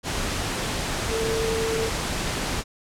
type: tone in noise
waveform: sine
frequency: 448.5 Hz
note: A4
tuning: 33 cents sharp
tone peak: -24 dBFS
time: 1.08-1.91 s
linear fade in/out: 50 ms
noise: pink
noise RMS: -27 dBFS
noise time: 0.03-2.64 s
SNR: 0 dB
effects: low-pass 9000 Hz 12 dB/octave